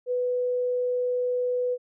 sine tone, 495.7 Hz, B4, 6 cents sharp, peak -23 dBFS, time 0.06-1.78 s, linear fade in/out 50 ms, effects none

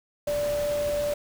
sine tone in noise, 585 Hz, D5, 7 cents flat, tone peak -24 dBFS, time 0.27-1.14 s, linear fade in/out 5 ms, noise pink, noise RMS -37 dBFS, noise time 0.27-1.14 s, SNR +10 dB, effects none

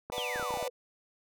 clicks, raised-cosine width 1 ms, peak -25 dBFS, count 9, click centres 0.1 / 0.181 / 0.359 / 0.397 / 0.427 / 0.507 / 0.54 / 0.573 / 0.627 s
sawtooth chord, B minor seventh, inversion none, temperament just, 493.9 / 592.7 / 740.8 / 889 Hz, B4 / D5 / F#5 / A5, 0 / +16 / +2 / +18 cents, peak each -33 / -37 / -37 / -39 dBFS, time 0.12-0.68 s, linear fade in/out 2 ms
sine exponential sweep, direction down, 3729 to 466.2 Hz, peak -35 dBFS, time 0.16-0.7 s, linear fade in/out 20 ms
effects none

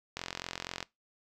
click train, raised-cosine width 0.2 ms, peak -18 dBFS, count 30, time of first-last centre 0.17-0.828 s, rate 44.1 Hz, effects noise-tail reverb RT60 0.2 s tail -22 dB re dry

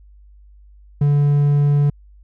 triangle tone, 144.5 Hz, D3, 28 cents flat, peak -10 dBFS, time 1.01-1.9 s, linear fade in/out 5 ms, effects added 50 Hz sine -43 dBFS peak until 2.23 s

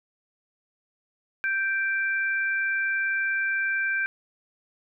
sine tone pair together, 1567.8 / 2349 Hz, G6 / D7, 0 / 0 cents, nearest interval perfect fifth, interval 700 cents, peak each -24 / -30 dBFS, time 1.44-4.06 s, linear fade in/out 0 ms, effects none

